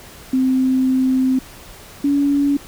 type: tone pair in turn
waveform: sine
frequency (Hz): 260 / 283.5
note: C4 / C#4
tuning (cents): -11 / +39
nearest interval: minor second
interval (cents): 150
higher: second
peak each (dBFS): -13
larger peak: neither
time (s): 0.33-1.39 / 2.04-2.57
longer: first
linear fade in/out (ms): 5
effects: pink hiss -40 dBFS RMS until 2.67 s